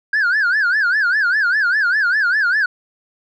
sine tone with vibrato, 1568 Hz, G6, in tune, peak -11 dBFS, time 0.13-2.66 s, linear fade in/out 5 ms, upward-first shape sine, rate 5 Hz, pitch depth 200 cents each way, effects tanh soft clip ceiling -12 dBFS

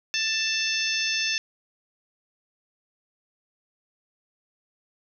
harmonic tone, 885 Hz, A5, 10 cents sharp, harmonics 2 / 3 / 4 / 5 / 6 / 7, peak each -32 / -28 / -31 / -35 / -29 / -33 dBFS, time 0.14-1.38 s, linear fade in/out 0 ms, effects none

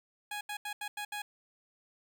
15% pulse tone bursts at uneven times, 830.6 Hz, G#5, in tune, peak -30 dBFS, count 6, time 0.31-0.41 / 0.49-0.57 / 0.65-0.73 / 0.81-0.88 / 0.97-1.05 / 1.12-1.22 s, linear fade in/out 5 ms, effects 12-bit

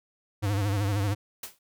square tone with vibrato, 101 Hz, G#2, 48 cents flat, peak -25 dBFS, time 0.42-1.15 s, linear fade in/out 20 ms, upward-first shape sine, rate 13 Hz, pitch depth 83 cents each way
white noise with exponential decay, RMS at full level -33 dBFS, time 1.43-1.59 s, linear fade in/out 5 ms, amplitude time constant 33 ms
effects none

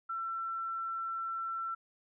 sine tone, 1345 Hz, E6, 34 cents sharp, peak -34 dBFS, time 0.09-1.75 s, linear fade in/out 10 ms, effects none

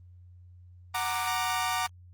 sawtooth chord, Gb augmented, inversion none, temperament equal with one note detuned, 740 / 932.3 / 1182.1 Hz, Gb5 / Bb5 / D6, 0 / 0 / +11 cents, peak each -28 dBFS, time 0.94-1.87 s, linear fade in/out 10 ms, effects added 89 Hz sine -49 dBFS peak until 2.13 s + Opus 24 kbps

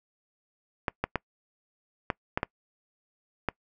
clicks, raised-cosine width 0.5 ms, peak -11 dBFS, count 7, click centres 0.882 / 1.04 / 1.157 / 2.102 / 2.375 / 2.431 / 3.487 s, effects noise-tail reverb RT60 0.1 s tail -25 dB re dry

